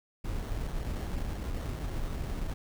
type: noise with sample-and-hold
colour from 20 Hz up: brown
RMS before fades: -34 dBFS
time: 0.24-2.54 s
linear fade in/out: 10 ms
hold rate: 2450 Hz
effects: none